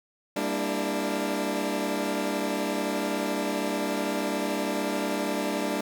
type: chord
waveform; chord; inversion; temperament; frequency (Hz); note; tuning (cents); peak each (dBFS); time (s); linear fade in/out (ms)
20% pulse; E half-diminished seventh; first; equal with one note detuned; 199.65 / 233.1 / 293.7 / 329.6; G3 / Bb3 / D4 / E4; +32 / 0 / 0 / 0; -27 / -29 / -25 / -30; 0.36-5.81; 5
effects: none